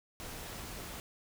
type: noise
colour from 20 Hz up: pink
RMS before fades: -44 dBFS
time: 0.2-1 s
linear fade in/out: 0 ms
effects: none

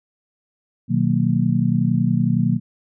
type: chord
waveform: sine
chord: B major seventh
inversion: none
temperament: just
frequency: 123.47 / 154.34 / 185.21 / 231.5 Hz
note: B2 / D#3 / F#3 / A#3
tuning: 0 / -14 / +2 / -12 cents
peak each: -21 dBFS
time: 0.88-2.6 s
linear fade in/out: 50 ms
effects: none

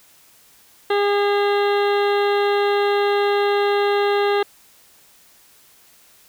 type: harmonic tone with a mistuned harmonic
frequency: 406.8 Hz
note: G#4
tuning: 36 cents flat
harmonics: 1 / 2 / 3 / 4 / 5 / 7 / 8 / 9 / 10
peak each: -17 / -23 / -27 / -29 / -31 / -34 / -35 / -36 / -37 dBFS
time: 0.9-4.43 s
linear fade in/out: 5 ms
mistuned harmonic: 7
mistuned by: -50 cents
effects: white hiss -52 dBFS RMS until 6.28 s

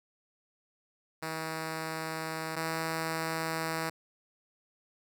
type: tone pair in turn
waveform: 5% pulse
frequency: 160 / 161.86 Hz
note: D#3 / E3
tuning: +49 / -31 cents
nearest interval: unison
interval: 20 cents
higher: second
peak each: -23 / -20 dBFS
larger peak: second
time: 1.22-2.56 / 2.56-3.9 s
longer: neither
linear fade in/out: 10 ms
effects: none

